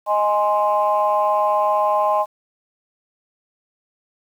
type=chord; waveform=sine; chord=Ab major; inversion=second; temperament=equal; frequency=622.3 / 830.6 / 1046.5 Hz; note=Eb5 / Ab5 / C6; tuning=0 / 0 / 0 cents; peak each=-19 dBFS; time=0.06-2.26 s; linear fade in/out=50 ms; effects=tanh soft clip ceiling -7 dBFS + 8-bit